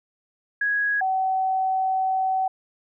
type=tone pair in turn; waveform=sine; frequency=1661.2 / 758.6 Hz; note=G#6 / F#5; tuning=0 / +43 cents; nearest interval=octave + major second; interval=1357 cents; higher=first; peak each=-20 dBFS; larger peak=neither; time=0.61-1.01 / 1.01-2.48 s; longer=second; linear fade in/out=5 ms; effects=none